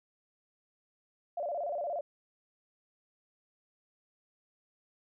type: tone with vibrato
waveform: sine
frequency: 634 Hz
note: D#5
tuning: 32 cents sharp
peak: -32 dBFS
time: 1.37-2.01 s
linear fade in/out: 5 ms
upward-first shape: square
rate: 17 Hz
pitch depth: 150 cents each way
effects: none